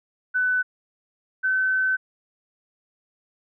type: tone pair in turn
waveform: sine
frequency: 1500 / 1525.3 Hz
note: F#6 / G6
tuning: +23 / -48 cents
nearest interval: unison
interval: 29 cents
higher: second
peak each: -19 dBFS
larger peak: neither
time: 0.34-0.63 / 1.43-1.97 s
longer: second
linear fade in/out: 20 ms
effects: none